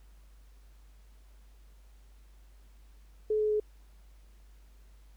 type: tone with pitch steps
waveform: sine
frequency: 429 / 426.5 / 424.1 Hz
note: A4 / G#4 / G#4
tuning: -44 / +46 / +36 cents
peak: -25 dBFS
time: 3.3-3.6 s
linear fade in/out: 5 ms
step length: 100 ms
effects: added 50 Hz sine -53 dBFS peak until 5.16 s + pink hiss -68 dBFS RMS until 5.16 s